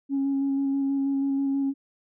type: tone with vibrato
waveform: sine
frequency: 274.9 Hz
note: C#4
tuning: 14 cents flat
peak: -21 dBFS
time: 0.09-1.74 s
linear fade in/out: 50 ms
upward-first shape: square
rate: 6.2 Hz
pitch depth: 11 cents each way
effects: tanh soft clip ceiling -19 dBFS

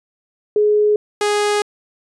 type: tone pair in turn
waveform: sine / sawtooth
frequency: 420 / 414.7 Hz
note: G#4 / G#4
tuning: +19 / -3 cents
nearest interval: unison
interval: 22 cents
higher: first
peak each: -11 dBFS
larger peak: neither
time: 0.56-0.96 / 1.21-1.62 s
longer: second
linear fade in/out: 2 ms
effects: resampled to 24000 Hz

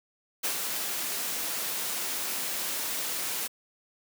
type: noise with ADSR envelope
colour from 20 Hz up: white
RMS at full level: -28 dBFS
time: 0.43-3.48 s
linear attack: 16 ms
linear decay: 85 ms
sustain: -4 dB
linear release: 17 ms
effects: high-pass 200 Hz 12 dB/octave

